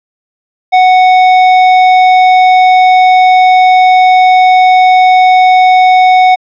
triangle tone with hard clipping, 740 Hz, F#5, in tune, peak -4 dBFS, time 0.72-6.36 s, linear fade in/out 20 ms, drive 15 dB, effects low-pass 4000 Hz 12 dB/octave

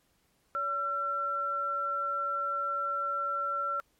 sine tone pair together, 568.9 / 1353 Hz, C#5 / E6, +45 / +45 cents, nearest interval octave + minor third, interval 1500 cents, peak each -39 / -29 dBFS, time 0.55-3.8 s, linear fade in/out 0 ms, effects pink hiss -71 dBFS RMS until 3.99 s + MP3 64 kbps

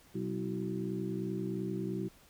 harmonic tone with a mistuned harmonic, 62.9 Hz, B1, 32 cents sharp, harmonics 2 / 3 / 4 / 5 / 6, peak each -41 / -37 / -46 / -39 / -40 dBFS, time 0.14-2.09 s, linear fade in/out 20 ms, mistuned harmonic 5, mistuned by +69 cents, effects pink hiss -61 dBFS RMS until 2.29 s

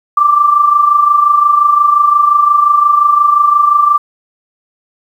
sine tone with amplitude modulation, 1175 Hz, D6, 1 cent sharp, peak -3 dBFS, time 0.17-3.98 s, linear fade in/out 5 ms, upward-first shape sine, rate 25.7 Hz, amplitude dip 60%, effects 7-bit

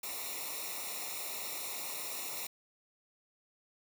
white noise with comb filter, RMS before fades -40 dBFS, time 0.03-2.47 s, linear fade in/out 5 ms, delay 0.63 ms, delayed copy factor -0.95, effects none

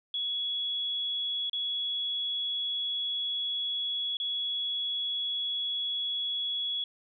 sine tone with dropouts, 3365 Hz, G#7, 22 cents sharp, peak -29 dBFS, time 0.14-6.84 s, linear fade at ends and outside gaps 2 ms, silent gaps 1.497-1.531 / 4.17-4.2 s, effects none

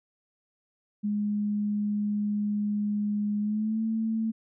sine tone with pitch glide, 207.6 to 222.5 Hz, G#3 to A3, 0 to +20 cents, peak -25 dBFS, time 1.03-4.32 s, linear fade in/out 20 ms, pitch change +120 cents, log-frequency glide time 3.4-3.82 s, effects none

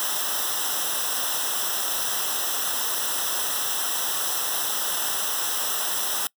white noise with comb filter, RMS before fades -26 dBFS, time 0-6.27 s, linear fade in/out 0 ms, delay 0.44 ms, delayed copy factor -1, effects noise-tail reverb RT60 0.1 s tail -24 dB re dry

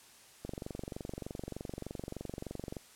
click train, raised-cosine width 2 ms, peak -26 dBFS, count 55, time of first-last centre 0.45-2.768 s, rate 23.3 Hz, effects white hiss -58 dBFS RMS until 2.95 s + low-pass 11000 Hz 12 dB/octave

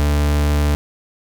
40% pulse tone, 73.5 Hz, D2, 2 cents sharp, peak -13 dBFS, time 0-0.75 s, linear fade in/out 0 ms, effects none

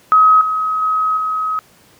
sine tone with level steps, 1271 Hz, D#6, 36 cents sharp, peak -6 / -15 / -13 / -16 dBFS, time 0.12-1.59 s, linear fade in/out 0 ms, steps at 0.41 / 0.82 / 1.17 s, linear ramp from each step 2 ms, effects pink hiss -49 dBFS RMS until 1.99 s + high-pass 100 Hz 12 dB/octave

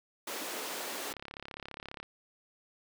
pink high-pass noise, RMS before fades -39 dBFS, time 0.27-1.13 s, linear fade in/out 5 ms, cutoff 290 Hz, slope 24 dB/octave
click train, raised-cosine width 0.3 ms, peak -26 dBFS, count 33, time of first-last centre 1.11-2.03 s, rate 34.8 Hz
effects none

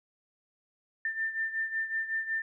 sine beating tone pair, 1789 / 1794.4 Hz, A6 / A6, +28 / +34 cents, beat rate 5.4 Hz, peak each -31 / -36 dBFS, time 1.05-2.42 s, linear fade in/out 2 ms, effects none

